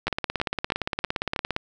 two click trains, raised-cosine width 0.3 ms, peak -9 / -10 dBFS, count 27 / 5, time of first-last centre 0.07-1.564 / 0.08-1.362 s, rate 17.4 / 3.12 Hz, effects none

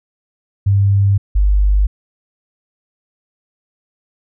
sine tone pair in turn, 99.4 / 49.82 Hz, G2 / G1, +25 / +29 cents, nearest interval octave, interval 1196 cents, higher first, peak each -9 dBFS, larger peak neither, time 0.66-1.18 / 1.35-1.87 s, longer neither, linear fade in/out 10 ms, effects none

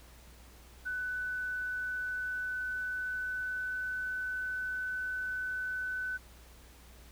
sine tone with pitch glide, 1497 to 1506.5 Hz, F#6 to F#6, +20 to +31 cents, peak -33 dBFS, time 0.85-6.18 s, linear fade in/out 20 ms, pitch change +11 cents, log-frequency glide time 1.88-4.25 s, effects added 60 Hz sine -54 dBFS peak until 7.11 s + pink hiss -58 dBFS RMS until 7.11 s

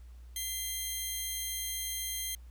10% pulse tone pair together, 2046 / 3198 Hz, C7 / G7, -39 / +34 cents, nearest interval minor sixth, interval 773 cents, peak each -32 / -27 dBFS, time 0.36-2.35 s, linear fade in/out 2 ms, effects added 60 Hz sine -47 dBFS peak until 2.5 s + pink hiss -68 dBFS RMS until 2.5 s

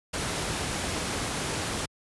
pink noise, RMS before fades -30 dBFS, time 0.13-1.86 s, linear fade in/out 10 ms, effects high-pass 60 Hz 12 dB/octave + resampled to 24000 Hz

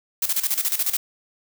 blue noise with tremolo, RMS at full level -21 dBFS, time 0.22-0.97 s, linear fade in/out 5 ms, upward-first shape square, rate 14 Hz, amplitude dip 75%, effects none

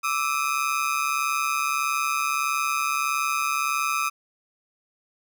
30% pulse ring-modulated tone, 1244.5 Hz, D#6, in tune, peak -17 dBFS, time 0.03-4.1 s, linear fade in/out 20 ms, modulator 70.8 Hz, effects none

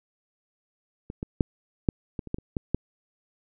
clicks, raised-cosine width 3 ms, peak -22 / -18 / -7 / -7 / -18 / -26 / -14 / -26 / -14 / -10 dBFS, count 10, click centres 1.101 / 1.229 / 1.408 / 1.888 / 2.192 / 2.273 / 2.344 / 2.385 / 2.568 / 2.746 s, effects none

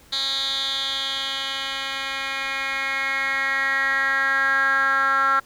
10% pulse tone with band-pass filter sweep, 271.1 Hz, C#4, 38 cents flat, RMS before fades -23 dBFS, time 0.12-5.4 s, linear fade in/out 10 ms, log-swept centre 3900 to 1400 Hz, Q 5.8, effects pink hiss -52 dBFS RMS until 5.45 s

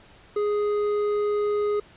triangle tone with hard clipping, 415.3 Hz, G#4, in tune, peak -23 dBFS, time 0.36-1.8 s, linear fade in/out 5 ms, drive 10 dB, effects pink hiss -52 dBFS RMS until 1.96 s + resampled to 8000 Hz

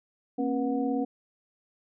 sine tone cluster, 232.9 / 270.3 / 481.8 / 731 Hz, A#3 / C#4 / B4 / F#5, -1 / -44 / -43 / -21 cents, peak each -33 / -27 / -33 / -35 dBFS, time 0.38-1.05 s, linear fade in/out 10 ms, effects none

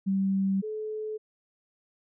sine tone pair in turn, 193.7 / 431 Hz, G3 / A4, -20 / -36 cents, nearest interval octave + major second, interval 1384 cents, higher second, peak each -23 / -31 dBFS, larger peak first, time 0.06-0.62 / 0.62-1.18 s, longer neither, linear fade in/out 20 ms, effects none

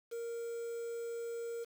triangle tone with quantisation, 466.2 Hz, A#4, in tune, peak -36 dBFS, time 0.11-1.65 s, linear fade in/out 20 ms, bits 9, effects none

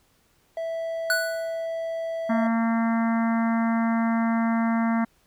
triangle tone, 658 Hz, E5, 3 cents flat, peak -25 dBFS, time 0.57-2.47 s, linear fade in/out 2 ms
square tone with exponential decay, 1479 Hz, F#6, 1 cent flat, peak -19 dBFS, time 1.1-1.66 s, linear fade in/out 1 ms, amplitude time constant 120 ms
harmonic tone, 228.3 Hz, A#3, 36 cents flat, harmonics 1 / 3 / 4 / 5 / 6 / 7 / 8 / 9, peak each -21 / -31 / -33 / -35 / -37 / -38 / -39 / -40 dBFS, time 2.29-5.05 s, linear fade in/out 10 ms
effects pink hiss -64 dBFS RMS until 5.26 s

